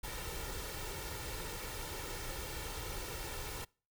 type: noise with comb filter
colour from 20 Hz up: pink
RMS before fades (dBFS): -42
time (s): 0.03-3.65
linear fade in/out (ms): 10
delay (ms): 2.2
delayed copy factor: +0.6
effects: noise-tail reverb RT60 0.4 s tail -26 dB re dry